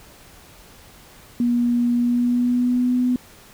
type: tone with pitch glide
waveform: sine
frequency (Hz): 240.3 to 249.2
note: B3 to B3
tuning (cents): -47 to +16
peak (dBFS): -16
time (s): 1.4-3.16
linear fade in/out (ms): 2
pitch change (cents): +63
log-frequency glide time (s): 1.95-2.95
effects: pink hiss -47 dBFS RMS until 3.53 s